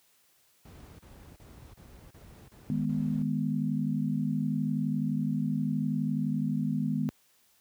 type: noise bursts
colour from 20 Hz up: brown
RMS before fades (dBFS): -47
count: 7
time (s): 0.65-3.228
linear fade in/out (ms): 5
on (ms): 340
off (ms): 33
type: chord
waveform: sine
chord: G# minor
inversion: second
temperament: equal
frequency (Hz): 155.56 / 207.7 / 246.9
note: D#3 / G#3 / B3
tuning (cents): 0 / 0 / 0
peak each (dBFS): -31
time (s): 2.7-7.09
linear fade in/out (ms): 0
effects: white hiss -66 dBFS RMS until 7.6 s + high-pass 60 Hz 12 dB/octave